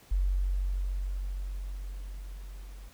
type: tone with level ramp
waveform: sine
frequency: 46.57 Hz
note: F#1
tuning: 12 cents sharp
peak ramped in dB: -23 to -42 dBFS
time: 0.11-2.89 s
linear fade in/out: 10 ms
effects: pink hiss -57 dBFS RMS until 2.93 s